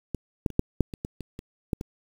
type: clicks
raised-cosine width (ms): 3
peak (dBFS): -16 / -11 / -26 / -7 / -7 / -23 / -18 / -23 / -25 / -12 / -20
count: 11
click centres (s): 0.147 / 0.462 / 0.503 / 0.594 / 0.807 / 0.938 / 1.049 / 1.207 / 1.391 / 1.732 / 1.811
effects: 7-bit